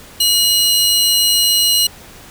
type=tone pair together; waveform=sawtooth; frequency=2900 / 4101 Hz; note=F#7 / C8; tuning=-35 / -36 cents; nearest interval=tritone; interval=599 cents; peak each=-11 dBFS; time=0.2-1.87 s; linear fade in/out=5 ms; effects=pink hiss -39 dBFS RMS until 2.3 s